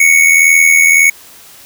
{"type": "tone with amplitude modulation", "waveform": "square", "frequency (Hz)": 2217, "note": "C#7", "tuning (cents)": 0, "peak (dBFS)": -3, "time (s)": [0, 1.1], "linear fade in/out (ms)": 5, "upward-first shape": "sine", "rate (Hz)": 81.7, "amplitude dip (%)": 60, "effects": ["white hiss -38 dBFS RMS until 1.65 s"]}